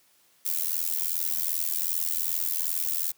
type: noise with amplitude modulation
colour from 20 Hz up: violet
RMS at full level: -24 dBFS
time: 0.45-3.12 s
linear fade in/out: 10 ms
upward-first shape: sine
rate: 82.6 Hz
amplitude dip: 100%
effects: white hiss -63 dBFS RMS until 3.17 s + high-pass 100 Hz 12 dB/octave